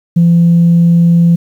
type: tone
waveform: sine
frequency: 170 Hz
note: F3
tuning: 46 cents flat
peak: -3 dBFS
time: 0.16-1.36 s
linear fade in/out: 10 ms
effects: tanh soft clip ceiling -1 dBFS + 7-bit